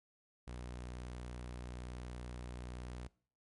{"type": "tone", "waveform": "sawtooth", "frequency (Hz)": 61.1, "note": "B1", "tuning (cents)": -18, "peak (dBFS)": -40, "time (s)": [0.47, 3.08], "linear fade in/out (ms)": 10, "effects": ["noise-tail reverb RT60 0.5 s tail -23 dB re dry", "MP3 48 kbps"]}